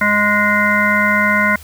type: harmonic tone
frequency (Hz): 207.7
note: G#3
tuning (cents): 0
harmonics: 1 / 3 / 5 / 7 / 9 / 10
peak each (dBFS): -19 / -22 / -19 / -16 / -21 / -17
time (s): 0.01-1.56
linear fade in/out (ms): 5
effects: added 77 Hz sine -37 dBFS peak until 1.63 s + white hiss -41 dBFS RMS until 1.63 s